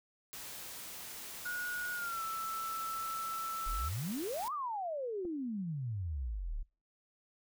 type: noise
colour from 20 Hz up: white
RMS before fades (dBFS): -46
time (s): 0.33-4.48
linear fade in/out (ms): 0
type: tone with pitch glide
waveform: sine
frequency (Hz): 1451 to 1322.9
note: F#6 to E6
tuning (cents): -34 to +6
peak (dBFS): -36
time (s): 1.45-3.89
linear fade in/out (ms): 10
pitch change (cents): -160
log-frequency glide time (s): 1.94-2.22
type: exponential two-way sweep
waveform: sine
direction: up then down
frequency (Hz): 32.09 to 1244.5 to 32.09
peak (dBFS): -35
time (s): 3.66-6.63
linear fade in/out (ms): 10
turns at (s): 4.53
type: clicks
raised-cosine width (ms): 2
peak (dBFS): -38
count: 2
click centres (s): 5.25 / 5.254
effects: noise-tail reverb RT60 0.3 s tail -22 dB re dry